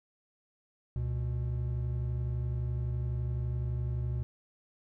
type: tone pair together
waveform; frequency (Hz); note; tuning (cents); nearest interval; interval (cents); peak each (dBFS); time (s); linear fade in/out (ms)
triangle; 69.6 / 121.45; C#2 / B2; +8 / -29; minor seventh; 963; -32 / -30; 0.96-4.23; 0
effects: none